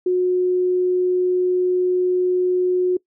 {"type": "tone", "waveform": "sine", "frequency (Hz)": 363.6, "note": "F#4", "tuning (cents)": -30, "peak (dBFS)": -15, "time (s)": [0.06, 2.97], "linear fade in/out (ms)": 5, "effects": ["noise-tail reverb RT60 0.1 s tail -22 dB re dry"]}